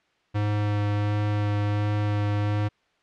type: tone with vibrato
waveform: square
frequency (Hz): 103.83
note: G#2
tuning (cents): 0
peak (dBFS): -23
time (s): 0.34-2.69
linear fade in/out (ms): 20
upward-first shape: sine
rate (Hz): 1.4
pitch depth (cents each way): 10
effects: white hiss -66 dBFS RMS until 3.02 s + low-pass 3000 Hz 12 dB/octave